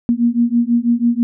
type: beating tone pair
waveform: sine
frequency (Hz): 233.9 / 240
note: A#3 / B3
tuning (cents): +6 / -49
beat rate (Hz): 6.1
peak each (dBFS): -15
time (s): 0.09-1.23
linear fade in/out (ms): 0
effects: none